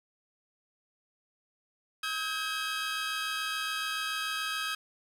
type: tone cluster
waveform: 20% pulse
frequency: 1277 / 1560 / 1627 Hz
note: D#6 / G6 / G#6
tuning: +45 / -9 / -36 cents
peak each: -29 / -35 / -31 dBFS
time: 2.03-4.75 s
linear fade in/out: 5 ms
effects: low-pass 11000 Hz 12 dB/octave + 9-bit